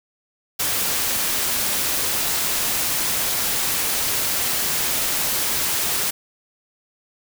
white noise, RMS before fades -22 dBFS, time 0.59-6.11 s, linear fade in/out 10 ms, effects none

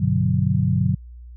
sine chord, G major seventh, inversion none, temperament equal, 98 / 123.47 / 146.83 / 185 Hz, G2 / B2 / D3 / F#3, 0 / 0 / 0 / 0 cents, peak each -22 dBFS, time 0-0.95 s, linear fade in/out 10 ms, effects added 60 Hz sine -37 dBFS peak until 1.36 s

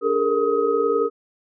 sine tone cluster, 290.5 / 409 / 441.6 / 460.5 / 1262 Hz, D4 / G#4 / A4 / A#4 / D#6, -19 / -26 / +6 / -21 / +24 cents, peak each -29 / -22 / -29 / -20 / -26 dBFS, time 0.01-1.1 s, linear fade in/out 50 ms, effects none

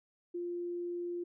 sine tone, 349.2 Hz, F4, in tune, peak -35 dBFS, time 0.34-1.24 s, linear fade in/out 10 ms, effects none

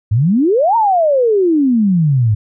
sine exponential two-way sweep, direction up then down, 98 to 944 to 101.5 Hz, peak -9 dBFS, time 0.11-2.35 s, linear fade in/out 10 ms, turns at 0.76 s, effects none

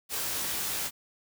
white noise with comb filter, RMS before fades -32 dBFS, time 0.09-0.91 s, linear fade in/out 50 ms, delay 18 ms, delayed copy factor +0.75, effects none

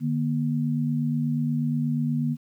sine tone pair together, 150.37 / 238.7 Hz, D3 / A#3, +41 / +41 cents, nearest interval minor sixth, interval 800 cents, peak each -25 dBFS, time 0-2.37 s, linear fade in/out 50 ms, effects 10-bit

